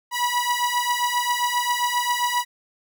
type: beating tone pair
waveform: sawtooth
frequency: 970 / 977.5 Hz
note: B5 / B5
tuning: -31 / -18 cents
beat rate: 7.5 Hz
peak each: -20 dBFS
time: 0.11-2.45 s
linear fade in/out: 50 ms
effects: none